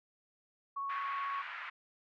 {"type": "tone with vibrato", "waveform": "sine", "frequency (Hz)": 1108.7, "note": "C#6", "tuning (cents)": 0, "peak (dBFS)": -35, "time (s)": [0.76, 1.42], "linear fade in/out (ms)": 10, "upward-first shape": "sine", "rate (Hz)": 16, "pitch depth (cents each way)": 9}
{"type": "band-pass noise", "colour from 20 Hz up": "pink", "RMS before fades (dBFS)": -44, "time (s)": [0.89, 1.7], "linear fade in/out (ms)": 10, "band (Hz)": [1200, 2300], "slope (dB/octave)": 24}
{"effects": []}